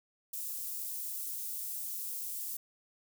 white high-pass noise, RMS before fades -39 dBFS, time 0.33-2.57 s, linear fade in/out 5 ms, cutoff 9700 Hz, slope 12 dB/octave, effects none

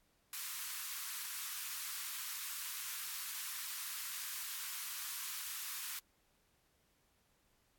white high-pass noise, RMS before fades -43 dBFS, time 0.33-5.99 s, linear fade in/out 2 ms, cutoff 1000 Hz, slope 48 dB/octave, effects pink hiss -75 dBFS RMS until 7.78 s + AAC 64 kbps

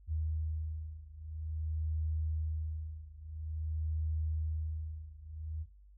sine beating tone pair, 78.4 / 78.89 Hz, D#2 / D#2, +14 / +24 cents, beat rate 0.49 Hz, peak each -36 / -38 dBFS, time 0.07-5.66 s, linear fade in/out 50 ms, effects noise-tail reverb RT60 0.5 s tail -21 dB re dry + added 50 Hz sine -55 dBFS peak until 5.97 s

